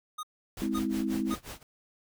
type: tone bursts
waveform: square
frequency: 1238 Hz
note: D#6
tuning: 9 cents flat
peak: -35 dBFS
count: 3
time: 0.18-1.356 s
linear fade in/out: 10 ms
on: 52 ms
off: 510 ms
type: noise with tremolo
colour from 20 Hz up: pink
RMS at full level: -40 dBFS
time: 0.57-1.63 s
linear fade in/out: 2 ms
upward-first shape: sine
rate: 5.6 Hz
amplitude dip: 95%
type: chord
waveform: sine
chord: Ab augmented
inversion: none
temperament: just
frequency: 207.7 / 259.6 / 324.5 Hz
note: Ab3 / C4 / E4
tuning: 0 / -13 / -27 cents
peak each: -32 dBFS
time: 0.62-1.34 s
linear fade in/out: 0 ms
effects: none